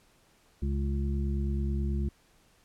harmonic tone, 69.3 Hz, C#2, in tune, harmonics 1 / 2 / 3 / 5, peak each -28 / -36 / -35 / -41 dBFS, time 0.62-2.09 s, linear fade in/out 5 ms, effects pink hiss -64 dBFS RMS until 2.64 s + low-pass 12000 Hz 12 dB/octave

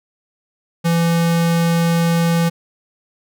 square tone, 168.1 Hz, E3, 34 cents sharp, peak -14 dBFS, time 0.84-2.5 s, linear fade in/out 20 ms, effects none

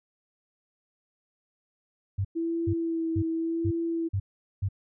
sine tone bursts, 97.8 Hz, G2, 4 cents flat, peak -24 dBFS, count 6, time 2.18-4.688 s, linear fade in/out 10 ms, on 68 ms, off 420 ms
sine tone with vibrato, 329.7 Hz, E4, in tune, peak -26 dBFS, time 2.35-4.09 s, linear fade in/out 20 ms, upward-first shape sine, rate 0.88 Hz, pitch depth 24 cents each way
effects none

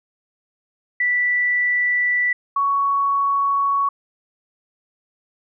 sine tone pair in turn, 1968 / 1116.6 Hz, B6 / C#6, -7 / +12 cents, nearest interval minor seventh, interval 981 cents, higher first, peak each -16 dBFS, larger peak neither, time 1-2.33 / 2.56-3.89 s, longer neither, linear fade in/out 5 ms, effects none

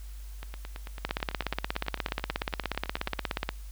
two click trains, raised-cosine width 0.3 ms, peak -24 / -12 dBFS, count 26 / 42, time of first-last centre 0.43-3.189 / 1.05-3.49 s, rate 9.06 / 16.8 Hz, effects added 50 Hz sine -39 dBFS peak until 3.71 s + white hiss -56 dBFS RMS until 3.71 s

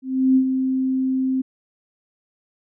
sine tone with ADSR envelope, 261.6 Hz, C4, in tune, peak -11 dBFS, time 0.02-1.42 s, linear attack 340 ms, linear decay 80 ms, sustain -7 dB, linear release 12 ms, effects none

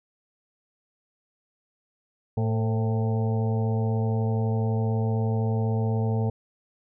harmonic tone with a mistuned harmonic, 111.5 Hz, A2, 23 cents sharp, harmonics 1 / 2 / 4 / 5 / 6 / 7 / 8, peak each -23 / -30 / -32 / -39 / -41 / -38 / -43 dBFS, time 2.37-6.3 s, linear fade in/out 5 ms, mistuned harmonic 5, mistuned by -60 cents, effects none

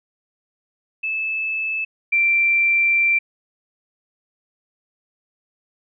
sine tone pair in turn, 2617 / 2354 Hz, E7 / D7, -13 / +3 cents, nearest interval major second, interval 184 cents, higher first, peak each -21 / -14 dBFS, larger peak second, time 1.03-1.85 / 2.12-3.19 s, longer second, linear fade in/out 10 ms, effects none

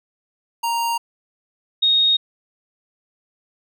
square / sine tone pair in turn, 932.3 / 3729 Hz, A#5 / A#7, 0 / 0 cents, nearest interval 2 octaves, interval 2400 cents, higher second, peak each -20 / -13 dBFS, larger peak second, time 0.63-0.98 / 1.82-2.17 s, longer neither, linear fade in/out 10 ms, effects none

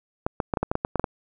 clicks, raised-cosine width 1 ms, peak -9 dBFS, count 11, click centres 0.265 / 0.402 / 0.538 / 0.572 / 0.63 / 0.715 / 0.754 / 0.849 / 0.957 / 0.996 / 1.042 s, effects none

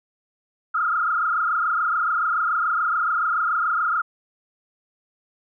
sine tone with frequency modulation, 1334 Hz, E6, 20 cents sharp, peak -19 dBFS, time 0.74-4.02 s, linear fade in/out 10 ms, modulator 27 Hz, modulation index 3.3, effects none

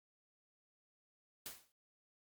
white noise with exponential decay, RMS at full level -43 dBFS, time 1.46-1.72 s, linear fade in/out 0 ms, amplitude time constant 55 ms, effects Opus 48 kbps

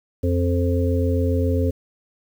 harmonic tone, 87.31 Hz, F2, in tune, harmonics 1 / 3 / 5 / 6, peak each -19 / -24 / -26 / -27 dBFS, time 0.23-1.71 s, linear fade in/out 10 ms, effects 8-bit

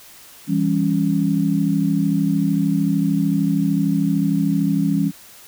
sine chord, C# diminished, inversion first, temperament just, 166.31 / 199.57 / 277.2 Hz, E3 / G3 / C#4, +16 / +31 / 0 cents, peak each -20 dBFS, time 0.47-5.12 s, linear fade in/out 50 ms, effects white hiss -44 dBFS RMS until 5.47 s

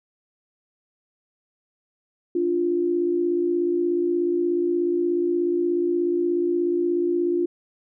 sine tone pair together, 292.5 / 349.2 Hz, D4 / F4, -7 / 0 cents, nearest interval minor third, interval 307 cents, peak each -27 / -20 dBFS, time 2.35-7.46 s, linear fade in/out 5 ms, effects none

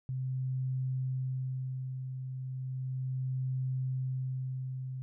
sine tone with tremolo, 130 Hz, C3, 11 cents flat, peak -30 dBFS, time 0.09-5.02 s, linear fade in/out 0 ms, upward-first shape sine, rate 0.35 Hz, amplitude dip 50%, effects none

